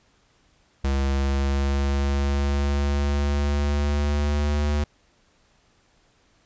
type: tone with pitch glide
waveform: square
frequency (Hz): 68.3 to 73.63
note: C#2 to D2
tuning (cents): -25 to +5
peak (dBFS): -21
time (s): 0.84-4.84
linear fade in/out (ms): 5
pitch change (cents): +130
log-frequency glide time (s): 1.03-4.64
effects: pink hiss -62 dBFS RMS until 6.45 s + resampled to 16000 Hz